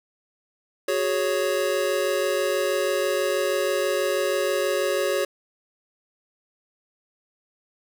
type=chord; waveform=square; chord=F# suspended second; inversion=none; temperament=just; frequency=370 / 416.2 / 555 Hz; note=F#4 / G#4 / C#5; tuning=0 / +4 / +2 cents; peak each=-28 / -28 / -25 dBFS; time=0.88-5.25 s; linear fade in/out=5 ms; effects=none